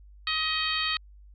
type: harmonic tone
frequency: 630 Hz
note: D#5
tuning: 21 cents sharp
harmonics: 2 / 3 / 4 / 5 / 6 / 7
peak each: -33 / -33 / -33 / -33 / -33 / -33 dBFS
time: 0.27-0.97 s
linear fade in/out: 2 ms
effects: added 50 Hz sine -48 dBFS peak until 1.34 s